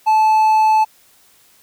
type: tone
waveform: triangle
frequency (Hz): 870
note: A5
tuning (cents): -20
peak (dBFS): -8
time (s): 0.06-0.85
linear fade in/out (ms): 20
effects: white hiss -52 dBFS RMS until 1.62 s